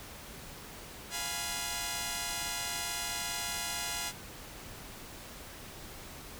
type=chord; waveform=5% pulse; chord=F diminished; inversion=none; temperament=equal; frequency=698.5 / 830.6 / 987.8 Hz; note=F5 / Ab5 / Cb6; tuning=0 / 0 / 0 cents; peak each=-27 / -27 / -27 dBFS; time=1.1-4.13 s; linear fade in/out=50 ms; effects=pink hiss -47 dBFS RMS until 6.39 s